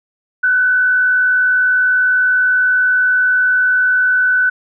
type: tone with frequency modulation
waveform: sine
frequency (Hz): 1500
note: F#6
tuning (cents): +23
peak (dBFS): -10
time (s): 0.43-4.5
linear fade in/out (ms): 10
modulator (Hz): 59.9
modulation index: 0.39
effects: none